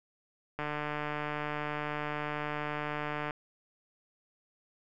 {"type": "click train", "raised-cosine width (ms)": 0.5, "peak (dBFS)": -20, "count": 406, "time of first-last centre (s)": [0.59, 3.308], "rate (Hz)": 149, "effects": []}